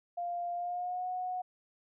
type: tone with pitch glide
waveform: sine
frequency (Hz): 698.5 to 732.4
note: F5 to F#5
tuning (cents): 0 to -18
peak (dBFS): -33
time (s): 0.17-1.42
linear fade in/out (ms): 10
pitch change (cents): +82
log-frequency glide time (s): 0.54-1.07
effects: none